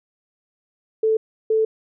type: tone bursts at uneven times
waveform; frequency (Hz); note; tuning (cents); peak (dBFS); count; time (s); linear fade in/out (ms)
sine; 440; A4; 0; -15; 2; 1.03-1.17 / 1.5-1.65; 5
effects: none